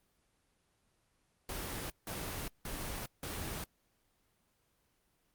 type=noise bursts; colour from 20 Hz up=pink; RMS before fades=-40 dBFS; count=4; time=1.49-3.64 s; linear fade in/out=2 ms; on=410 ms; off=170 ms; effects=pink hiss -75 dBFS RMS until 5.34 s + Opus 24 kbps